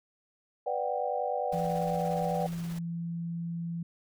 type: chord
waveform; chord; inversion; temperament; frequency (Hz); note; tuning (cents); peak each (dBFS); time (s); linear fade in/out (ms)
sine; G major seventh; first; equal with one note detuned; 493.9 / 587.3 / 734 / 784; B4 / D5 / F#5 / G5; 0 / 0 / -14 / 0; -34; 0.66-2.47; 10
type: noise with tremolo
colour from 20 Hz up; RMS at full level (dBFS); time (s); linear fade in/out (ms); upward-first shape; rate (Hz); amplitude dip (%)
pink; -47; 1.52-2.79; 5; square; 17; 30
type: tone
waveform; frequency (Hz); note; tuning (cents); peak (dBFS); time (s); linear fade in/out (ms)
sine; 168.9; E3; +42; -32; 1.53-3.83; 5
effects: none